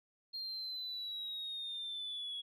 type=linear sweep; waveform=sine; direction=down; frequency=4226 to 3336 Hz; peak=-38 dBFS; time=0.33-2.42 s; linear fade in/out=20 ms; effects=tanh soft clip ceiling -36 dBFS